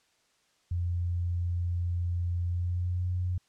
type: tone with pitch glide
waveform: sine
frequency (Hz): 87.31 to 89.97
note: F2 to F#2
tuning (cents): 0 to -48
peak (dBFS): -27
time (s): 0.71-3.38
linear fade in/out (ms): 5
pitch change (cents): +52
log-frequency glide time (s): 2.45-3.06
effects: white hiss -69 dBFS RMS until 3.48 s + low-pass 7000 Hz 12 dB/octave